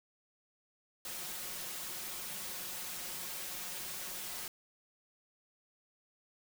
white noise with comb filter, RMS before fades -42 dBFS, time 1.05-4.48 s, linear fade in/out 2 ms, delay 5.5 ms, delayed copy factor +0.7, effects none

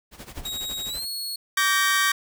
pink noise with tremolo, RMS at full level -39 dBFS, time 0.11-1.06 s, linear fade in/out 50 ms, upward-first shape sine, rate 12 Hz, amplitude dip 80%
brown noise with exponential decay, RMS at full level -29 dBFS, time 0.37-0.59 s, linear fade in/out 2 ms, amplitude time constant 47 ms
sawtooth tone with pitch glide, 3800 to 4340 Hz, A#7 to C#8, +33 to -37 cents, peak -26 dBFS, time 0.45-1.36 s, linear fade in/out 5 ms, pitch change +230 cents, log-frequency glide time 0.88-1.06 s
sawtooth chord, G minor, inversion second, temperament equal with one note detuned, 1149.2 / 1568 / 1864.7 Hz, D6 / G6 / Bb6, -38 / 0 / 0 cents, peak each -20 dBFS, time 1.57-2.12 s, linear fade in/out 5 ms
effects none

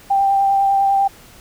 sine tone with vibrato, 788 Hz, G5, 9 cents sharp, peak -12 dBFS, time 0.1-1.08 s, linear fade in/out 10 ms, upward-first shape triangle, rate 10 Hz, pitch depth 16 cents each way, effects pink hiss -44 dBFS RMS until 1.4 s

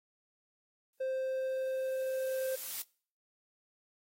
blue noise with exponential growth, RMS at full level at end -37 dBFS, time 0.93-2.82 s, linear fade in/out 2 ms, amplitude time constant 410 ms
triangle tone, 524 Hz, C5, 2 cents sharp, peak -30 dBFS, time 1-2.56 s, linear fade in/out 10 ms
effects noise-tail reverb RT60 0.5 s tail -25 dB re dry + AAC 48 kbps

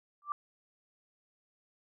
sine tone with exponential growth, 1174.7 Hz, D6, in tune, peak -27 dBFS, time 0.22-0.32 s, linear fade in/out 1 ms, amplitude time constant 21 ms, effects none

